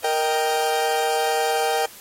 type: chord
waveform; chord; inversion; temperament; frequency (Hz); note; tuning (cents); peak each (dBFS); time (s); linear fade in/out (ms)
40% pulse; Eb major; second; equal; 466.2 / 622.3 / 784; Bb4 / Eb5 / G5; 0 / 0 / 0; -23 / -27 / -21; 0.04-1.86; 5
effects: white hiss -44 dBFS RMS until 2 s + AAC 48 kbps